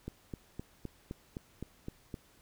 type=click train; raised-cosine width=3 ms; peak=-26 dBFS; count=9; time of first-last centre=0.08-2.142 s; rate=3.88 Hz; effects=pink hiss -64 dBFS RMS until 2.41 s